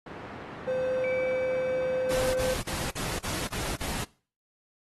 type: band-pass noise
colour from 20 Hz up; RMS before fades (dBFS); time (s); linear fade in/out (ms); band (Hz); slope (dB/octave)
pink; -42; 0.06-2.47; 5; 130 to 1700; 12
type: tone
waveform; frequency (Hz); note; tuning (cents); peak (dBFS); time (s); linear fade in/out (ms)
triangle; 515; C5; -28; -24; 0.67-2.54; 10
type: tone with exponential decay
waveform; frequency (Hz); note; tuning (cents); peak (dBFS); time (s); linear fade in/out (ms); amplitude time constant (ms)
sine; 2300; D7; -37; -33; 1.04-3.11; 0; 450
type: noise bursts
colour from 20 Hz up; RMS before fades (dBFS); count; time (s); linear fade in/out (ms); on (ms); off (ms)
pink; -33; 7; 2.1-4.044; 10; 240; 44
effects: noise-tail reverb RT60 0.4 s tail -21 dB re dry + AAC 32 kbps